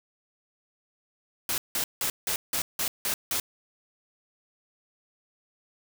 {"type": "noise bursts", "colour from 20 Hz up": "white", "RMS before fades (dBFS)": -28, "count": 8, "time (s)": [1.49, 3.4], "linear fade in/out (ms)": 2, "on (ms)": 90, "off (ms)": 170, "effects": []}